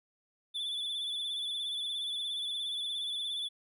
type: tone with vibrato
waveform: triangle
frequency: 3473 Hz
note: A7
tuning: 23 cents flat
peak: -32 dBFS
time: 0.54-3.49 s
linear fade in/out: 20 ms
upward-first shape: sine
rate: 17 Hz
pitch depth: 47 cents each way
effects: none